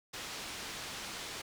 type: low-pass noise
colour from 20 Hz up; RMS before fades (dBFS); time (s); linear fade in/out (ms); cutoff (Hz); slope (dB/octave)
white; -43; 0.13-1.42; 10; 5300; 12
effects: none